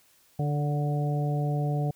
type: harmonic tone with a mistuned harmonic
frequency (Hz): 146.83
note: D3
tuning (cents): 0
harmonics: 1 / 2 / 3 / 4 / 5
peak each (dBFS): -25 / -37 / -37 / -38 / -36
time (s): 0.39-1.91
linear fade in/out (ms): 5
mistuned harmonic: 4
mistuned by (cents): -20
effects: white hiss -62 dBFS RMS until 1.95 s